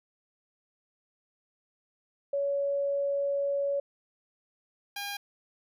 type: tone pair in turn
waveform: sine / 10% pulse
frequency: 562 / 808.4 Hz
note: C#5 / G#5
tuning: +24 / -47 cents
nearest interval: tritone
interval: 629 cents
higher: second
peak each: -26 dBFS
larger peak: neither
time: 2.33-3.8 / 4.96-5.17 s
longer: first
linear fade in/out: 5 ms
effects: none